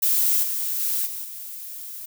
violet noise with level steps, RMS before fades -20 / -26 / -24 / -32 / -36 dBFS, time 0.02-2.06 s, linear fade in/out 10 ms, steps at 0.42 / 0.79 / 1.05 / 1.23 s, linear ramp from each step 20 ms, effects none

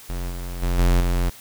square tone with level steps, 44 Hz, F1, 14 cents sharp, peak -26 / -29 / -20 / -15 / -19 dBFS, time 0.09-1.3 s, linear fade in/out 10 ms, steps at 0.3 / 0.62 / 0.78 / 1 s, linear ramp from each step 10 ms, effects white hiss -44 dBFS RMS until 1.4 s

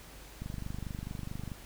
click train, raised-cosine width 5 ms, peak -26 dBFS, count 28, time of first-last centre 0.42-1.518 s, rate 24.6 Hz, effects added 50 Hz sine -52 dBFS peak until 1.65 s + pink hiss -52 dBFS RMS until 1.65 s

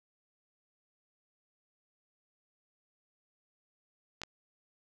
clicks, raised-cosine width 0.2 ms, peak -22 dBFS, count 2, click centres 4.217 / 4.235 s, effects none

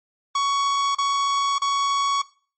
45% pulse tone bursts, 1118 Hz, C#6, 14 cents sharp, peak -19 dBFS, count 3, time 0.35-2.218 s, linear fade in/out 5 ms, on 600 ms, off 34 ms, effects noise-tail reverb RT60 0.4 s tail -19 dB re dry + MP3 32 kbps

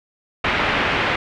white low-pass noise, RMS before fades -20 dBFS, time 0.44-1.16 s, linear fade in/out 5 ms, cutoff 2700 Hz, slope 24 dB/octave, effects none

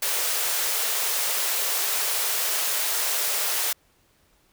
white high-pass noise, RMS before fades -25 dBFS, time 0.02-3.73 s, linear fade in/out 5 ms, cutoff 390 Hz, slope 48 dB/octave, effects pink hiss -63 dBFS RMS until 4.52 s

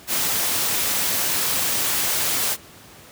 white noise, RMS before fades -22 dBFS, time 0.07-2.57 s, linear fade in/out 50 ms, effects pink hiss -45 dBFS RMS until 3.11 s + high-pass 80 Hz 12 dB/octave

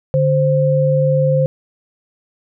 sine tone pair together, 146.3 / 523.3 Hz, D3 / C5, -6 / 0 cents, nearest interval octave + minor seventh, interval 2206 cents, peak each -14 dBFS, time 0.14-1.46 s, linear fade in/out 0 ms, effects none

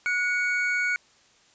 triangle tone pair together, 1460 / 2235 Hz, F#6 / C#7, -24 / +14 cents, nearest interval perfect fifth, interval 738 cents, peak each -24 dBFS, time 0.06-0.96 s, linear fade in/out 0 ms, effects white hiss -59 dBFS RMS until 1.54 s + resampled to 16000 Hz

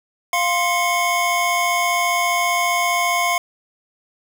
square tone cluster, 698 / 1047 / 2189 Hz, F5 / C6 / C#7, -1 / +1 / -22 cents, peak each -22 dBFS, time 0.33-3.38 s, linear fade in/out 2 ms, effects none

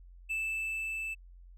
triangle tone with level ramp, 2637 Hz, E7, in tune, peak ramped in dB -29 to -33 dBFS, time 0.29-1.15 s, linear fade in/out 20 ms, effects added 44 Hz sine -50 dBFS peak until 1.57 s

